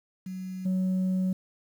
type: tone with level steps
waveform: sine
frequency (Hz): 186.3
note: F#3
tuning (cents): +12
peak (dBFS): -33 / -21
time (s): 0.26-1.33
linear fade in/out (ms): 5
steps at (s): 0.65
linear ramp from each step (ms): 10
effects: tanh soft clip ceiling -23 dBFS + 9-bit